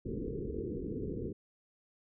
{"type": "low-pass noise", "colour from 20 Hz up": "white", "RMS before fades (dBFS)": -38, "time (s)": [0.05, 1.33], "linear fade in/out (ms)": 10, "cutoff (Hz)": 470, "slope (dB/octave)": 96, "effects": []}